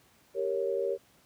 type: chord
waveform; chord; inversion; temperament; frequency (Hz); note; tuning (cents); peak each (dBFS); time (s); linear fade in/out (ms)
sine; G diminished; none; equal with one note detuned; 392 / 464.3 / 554.4; G4 / Bb4 / Db5; 0 / -7 / 0; -32; 0.34-0.98; 50
effects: pink hiss -63 dBFS RMS until 1.25 s + high-pass 80 Hz 12 dB/octave